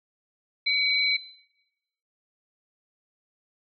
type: tone pair together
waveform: sine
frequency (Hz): 2262 / 4038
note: C#7 / B7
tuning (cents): +34 / +38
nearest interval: minor seventh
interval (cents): 1004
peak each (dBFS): -24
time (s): 0.66-1.17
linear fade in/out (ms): 10
effects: noise-tail reverb RT60 1.0 s tail -21 dB re dry